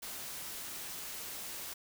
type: noise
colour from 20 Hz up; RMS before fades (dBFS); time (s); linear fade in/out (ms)
white; -43; 0.02-1.74; 10
effects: none